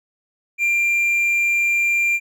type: tone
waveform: triangle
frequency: 2381 Hz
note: D7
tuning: 23 cents sharp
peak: -14 dBFS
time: 0.58-2.2 s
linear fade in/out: 50 ms
effects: none